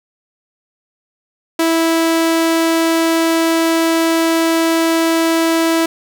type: tone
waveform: sawtooth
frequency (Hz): 328.3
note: E4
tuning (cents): -7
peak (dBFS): -8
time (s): 1.59-5.86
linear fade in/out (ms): 5
effects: none